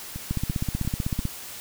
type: two click trains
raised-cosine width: 5 ms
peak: -21 / -13 dBFS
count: 4 / 16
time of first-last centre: 0.16-1.194 / 0.31-1.253 s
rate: 2.9 / 15.9 Hz
effects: white hiss -39 dBFS RMS until 1.6 s